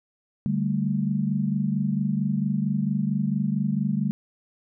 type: chord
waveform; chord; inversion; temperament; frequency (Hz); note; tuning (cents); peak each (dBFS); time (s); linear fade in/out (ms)
sine; D suspended fourth; none; just; 146.83 / 195.78 / 220.2; D3 / G3 / A3; 0 / -2 / +2; -27 / -25 / -27; 0.46-4.11; 0
effects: none